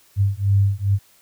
sine beating tone pair, 98.2 / 100.6 Hz, G2 / G2, +4 / +45 cents, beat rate 2.4 Hz, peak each -18 dBFS, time 0.16-0.99 s, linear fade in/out 50 ms, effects white hiss -55 dBFS RMS until 1.21 s

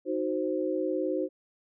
sine chord, C diminished, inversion first, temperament equal, 311.1 / 370 / 523.3 Hz, Eb4 / Gb4 / C5, 0 / 0 / 0 cents, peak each -31 dBFS, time 0.05-1.29 s, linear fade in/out 50 ms, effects none

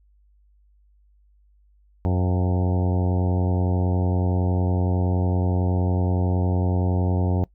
harmonic tone with a mistuned harmonic, 90.8 Hz, F#2, 32 cents flat, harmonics 1 / 2 / 3 / 4 / 5 / 6 / 7 / 8 / 9 / 10, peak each -20 / -26 / -30 / -32 / -34 / -36 / -37 / -38 / -39 / -40 dBFS, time 2.05-7.44 s, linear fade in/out 0 ms, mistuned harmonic 7, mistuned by +40 cents, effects noise-tail reverb RT60 0.1 s tail -22 dB re dry + added 50 Hz sine -55 dBFS peak until 7.54 s

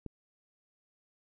click, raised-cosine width 3 ms, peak -27 dBFS, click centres 0.063 s, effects none

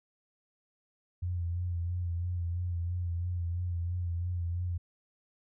sine tone with vibrato, 87.31 Hz, F2, in tune, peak -30 dBFS, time 1.22-4.78 s, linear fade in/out 10 ms, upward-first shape sine, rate 3 Hz, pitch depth 44 cents each way, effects none

